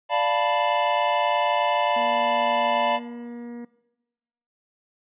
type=chord; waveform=square; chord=B half-diminished seventh; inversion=first; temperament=equal; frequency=587.3 / 698.5 / 880 / 987.8 Hz; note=D5 / F5 / A5 / B5; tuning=0 / 0 / 0 / 0 cents; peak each=-26 dBFS; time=0.09-3 s; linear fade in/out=50 ms
type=harmonic tone; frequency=238.2 Hz; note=A#3; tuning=38 cents sharp; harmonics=1 / 2 / 3 / 4 / 5 / 6 / 7 / 8 / 9; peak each=-34 / -42 / -54 / -53 / -60 / -61 / -61 / -56 / -63 dBFS; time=1.96-3.65 s; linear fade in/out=5 ms
effects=noise-tail reverb RT60 1.0 s tail -20 dB re dry + resampled to 8000 Hz